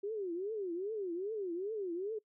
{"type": "tone with vibrato", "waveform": "sine", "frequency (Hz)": 386.9, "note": "G4", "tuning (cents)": -23, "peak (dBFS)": -35, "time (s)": [0.03, 2.19], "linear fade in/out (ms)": 10, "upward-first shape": "triangle", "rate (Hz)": 2.5, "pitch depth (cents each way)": 280, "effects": ["noise-tail reverb RT60 0.1 s tail -23 dB re dry"]}